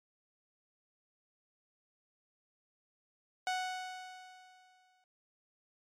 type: tone with exponential decay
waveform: sawtooth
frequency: 740 Hz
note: F#5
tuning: in tune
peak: -27 dBFS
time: 3.47-5.04 s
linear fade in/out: 1 ms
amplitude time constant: 340 ms
effects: low-pass 7000 Hz 12 dB/octave + MP3 96 kbps